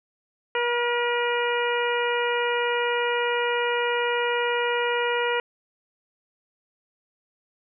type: harmonic tone with a mistuned harmonic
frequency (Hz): 480.4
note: B4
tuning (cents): -48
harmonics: 1 / 2 / 3 / 4 / 5 / 6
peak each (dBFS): -25 / -28 / -30 / -31 / -32 / -33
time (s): 0.55-5.4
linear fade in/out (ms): 2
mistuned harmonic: 3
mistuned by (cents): -21
effects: none